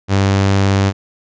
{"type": "tone", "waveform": "sawtooth", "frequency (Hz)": 98, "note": "G2", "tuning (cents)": 0, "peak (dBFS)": -7, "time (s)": [0.08, 0.93], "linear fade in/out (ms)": 50, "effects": ["resampled to 16000 Hz"]}